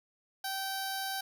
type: tone with notch filter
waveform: 10% pulse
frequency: 775 Hz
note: G5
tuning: 20 cents flat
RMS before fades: -36 dBFS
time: 0.44-1.21 s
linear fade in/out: 5 ms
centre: 2500 Hz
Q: 1.2
effects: none